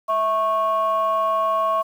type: tone pair together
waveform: sine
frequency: 653.3 / 1100 Hz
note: E5 / C#6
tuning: -16 / -14 cents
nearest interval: major sixth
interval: 902 cents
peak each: -21 / -18 dBFS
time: 0.08-1.83 s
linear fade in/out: 20 ms
effects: tanh soft clip ceiling -13 dBFS + 8-bit